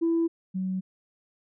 sine tone pair in turn, 332.3 / 187.31 Hz, E4 / F#3, +14 / +22 cents, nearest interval minor seventh, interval 992 cents, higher first, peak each -20 / -26 dBFS, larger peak first, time 0.01-0.28 / 0.54-0.81 s, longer neither, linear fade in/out 20 ms, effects tanh soft clip ceiling -18 dBFS

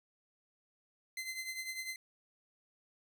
sawtooth tone with tremolo, 2063 Hz, C7, 25 cents flat, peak -33 dBFS, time 1.17-1.96 s, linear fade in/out 2 ms, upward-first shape triangle, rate 10 Hz, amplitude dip 70%, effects none

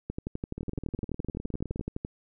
two click trains, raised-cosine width 3 ms, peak -19 / -23 dBFS, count 24 / 25, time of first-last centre 0.1-2.049 / 0.58-1.811 s, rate 11.8 / 19.5 Hz, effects none

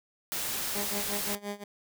white noise, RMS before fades -33 dBFS, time 0.32-1.35 s, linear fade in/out 0 ms
15% pulse tone with tremolo, 204.1 Hz, G#3, 30 cents flat, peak -26 dBFS, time 0.75-1.64 s, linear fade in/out 5 ms, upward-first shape sine, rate 5.7 Hz, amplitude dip 90%
effects none

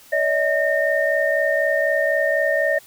sine tone cluster, 572 / 636 / 1830 Hz, D5 / D#5 / A#6, -46 / +38 / -32 cents, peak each -21 dBFS, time 0.12-2.79 s, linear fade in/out 10 ms, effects white hiss -48 dBFS RMS until 2.86 s

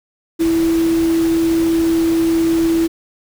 sine tone in noise, 329.6 Hz, E4, in tune, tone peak -12 dBFS, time 0.39-2.88 s, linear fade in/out 20 ms, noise pink, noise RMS -29 dBFS, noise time 0.39-2.88 s, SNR +14 dB, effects none

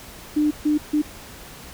sine tone bursts at uneven times, 300 Hz, D4, 37 cents sharp, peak -16 dBFS, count 3, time 0.36-0.51 / 0.65-0.78 / 0.93-1.02 s, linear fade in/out 10 ms, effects pink hiss -41 dBFS RMS until 1.73 s

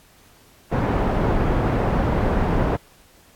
pink low-pass noise, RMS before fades -20 dBFS, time 0.71-2.77 s, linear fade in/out 20 ms, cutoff 990 Hz, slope 12 dB/octave, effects pink hiss -53 dBFS RMS until 3.35 s + AAC 64 kbps

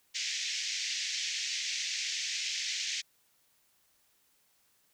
white band-pass noise, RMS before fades -35 dBFS, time 0.14-3.02 s, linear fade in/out 20 ms, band 1900 to 6600 Hz, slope 48 dB/octave, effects white hiss -70 dBFS RMS until 4.93 s

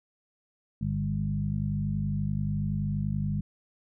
harmonic tone with a mistuned harmonic, 50.5 Hz, G#1, 48 cents flat, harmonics 1 / 2 / 3 / 4, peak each -37 / -32 / -30 / -32 dBFS, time 0.81-3.41 s, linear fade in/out 5 ms, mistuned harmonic 3, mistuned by -15 cents, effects none

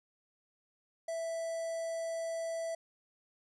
square tone with notch filter, 659.3 Hz, E5, in tune, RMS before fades -37 dBFS, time 1.08-2.75 s, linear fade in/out 5 ms, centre 2900 Hz, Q 0.55, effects resampled to 22050 Hz

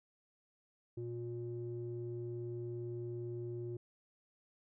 square tone with low-pass filter, 118.8 Hz, A#2, 33 cents sharp, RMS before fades -42 dBFS, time 0.97-3.77 s, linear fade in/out 5 ms, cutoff 330 Hz, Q 4.9, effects none

